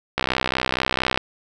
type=click train; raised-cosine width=0.3 ms; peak=-3 dBFS; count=65; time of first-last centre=0.18-1.175 s; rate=64.3 Hz; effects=none

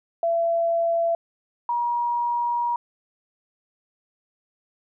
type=tone pair in turn; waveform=sine; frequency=673 / 954.2 Hz; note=E5 / A#5; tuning=+36 / +40 cents; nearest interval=tritone; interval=604 cents; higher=second; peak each=-19 / -21 dBFS; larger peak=first; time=0.23-1.15 / 1.69-2.76 s; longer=second; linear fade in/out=2 ms; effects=none

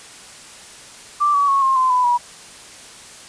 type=tone with pitch steps; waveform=sine; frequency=1174.7 / 1137.3 / 1101.1 / 1066.1 / 1032.1 / 999.3 / 967.5 Hz; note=D6 / C#6 / C#6 / C6 / C6 / B5 / B5; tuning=0 / +44 / -12 / +32 / -24 / +20 / -36 cents; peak=-13 dBFS; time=1.2-2.18 s; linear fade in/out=20 ms; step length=140 ms; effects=white hiss -40 dBFS RMS until 3.28 s + resampled to 22050 Hz

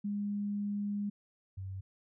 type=tone pair in turn; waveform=sine; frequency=204.3 / 95.56 Hz; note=G#3 / G2; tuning=-28 / -44 cents; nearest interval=octave + minor second; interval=1316 cents; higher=first; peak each=-32 / -38 dBFS; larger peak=first; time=0.04-1.1 / 1.57-1.81 s; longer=first; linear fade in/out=10 ms; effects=none

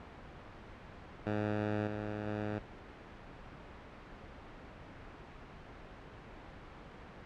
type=tone with level steps; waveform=10% pulse; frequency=105.4 Hz; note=G#2; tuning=26 cents sharp; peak=-24 / -29 / -27 dBFS; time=1.26-2.59 s; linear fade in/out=5 ms; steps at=1.87 / 2.27 s; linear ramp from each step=2 ms; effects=pink hiss -50 dBFS RMS until 7.25 s + low-pass 2000 Hz 12 dB/octave

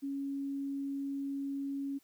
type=tone; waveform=sine; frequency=277.2 Hz; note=C#4; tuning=in tune; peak=-34 dBFS; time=0.02-1.99 s; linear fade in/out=20 ms; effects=white hiss -69 dBFS RMS until 2.03 s

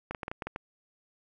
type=clicks; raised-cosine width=0.5 ms; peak=-20 dBFS; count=8; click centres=0.11 / 0.148 / 0.232 / 0.281 / 0.315 / 0.422 / 0.47 / 0.561 s; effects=none

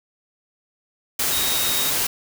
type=tone in noise; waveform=sine; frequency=3758 Hz; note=A#7; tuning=13 cents sharp; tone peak=-26 dBFS; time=1.32-1.9 s; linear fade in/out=5 ms; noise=white; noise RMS=-22 dBFS; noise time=1.19-2.07 s; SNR=-7 dB; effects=none

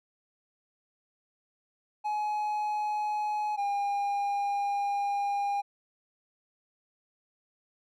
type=tone pair in turn; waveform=triangle; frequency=843 / 806.9 Hz; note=G#5 / G5; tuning=+26 / +50 cents; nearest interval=minor second; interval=76 cents; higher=first; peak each=-26 / -25 dBFS; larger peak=second; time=2.04-3.57 / 3.57-5.62 s; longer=second; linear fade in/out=20 ms; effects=none

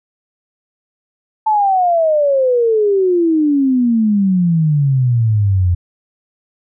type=exponential sweep; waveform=sine; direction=down; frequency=883 to 86.1 Hz; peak=-10 dBFS; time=1.46-5.75 s; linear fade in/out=10 ms; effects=none

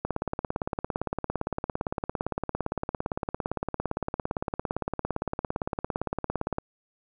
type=click train; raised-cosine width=1 ms; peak=-14 dBFS; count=116; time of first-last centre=0.05-6.584 s; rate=17.6 Hz; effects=none

